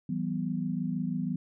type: chord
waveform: sine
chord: E minor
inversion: none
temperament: equal with one note detuned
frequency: 164.81 / 190.97 / 246.9 Hz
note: E3 / G3 / B3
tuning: 0 / -45 / 0 cents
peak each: -33 dBFS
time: 0.09-1.36 s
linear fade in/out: 5 ms
effects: none